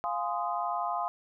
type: chord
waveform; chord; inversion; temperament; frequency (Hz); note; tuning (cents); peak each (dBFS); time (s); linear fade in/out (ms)
sine; F minor seventh; none; equal with one note detuned; 698.5 / 830.6 / 1035.7 / 1244.5; F5 / Ab5 / C6 / Eb6; 0 / 0 / -18 / 0; -33 / -35 / -34 / -36; 0.04-1.08; 0
effects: none